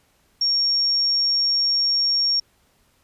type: tone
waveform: sine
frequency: 5540 Hz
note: F8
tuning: 15 cents flat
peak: -17 dBFS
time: 0.41-2.4 s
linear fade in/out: 5 ms
effects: pink hiss -62 dBFS RMS until 3.03 s + resampled to 32000 Hz